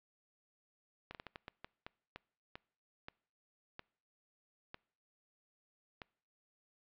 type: slowing click train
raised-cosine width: 0.3 ms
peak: -29 dBFS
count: 14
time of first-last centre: 1.11-6.018 s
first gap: 38 ms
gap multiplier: 1.34
effects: noise-tail reverb RT60 0.6 s tail -25 dB re dry + low-pass 4000 Hz 12 dB/octave